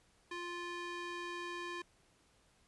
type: tone with band-pass filter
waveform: square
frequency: 349.2 Hz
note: F4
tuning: in tune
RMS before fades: -43 dBFS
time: 0.31-1.82 s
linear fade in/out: 5 ms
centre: 1900 Hz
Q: 0.74
effects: pink hiss -70 dBFS RMS until 2.67 s + resampled to 24000 Hz